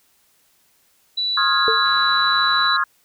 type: tone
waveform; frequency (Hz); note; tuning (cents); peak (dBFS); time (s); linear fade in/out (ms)
sine; 3951; B7; 0; -19; 1.17-2.77; 10
type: chord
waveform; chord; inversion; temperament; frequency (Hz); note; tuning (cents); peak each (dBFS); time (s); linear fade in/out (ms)
sine; F minor seventh; second; equal with one note detuned; 1072.8 / 1244.5 / 1396.9 / 1661.2; C6 / Eb6 / F6 / Ab6; +43 / 0 / 0 / 0; -22; 1.37-2.84; 5
type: tone with exponential decay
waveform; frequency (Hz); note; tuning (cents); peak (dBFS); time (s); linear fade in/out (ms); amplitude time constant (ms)
sine; 450; A4; +39; -15; 1.68-1.86; 0; 37
type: click train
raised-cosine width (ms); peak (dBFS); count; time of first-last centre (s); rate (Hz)
0.3; -24; 76; 1.86-2.667; 92.9
effects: white hiss -60 dBFS RMS until 3.04 s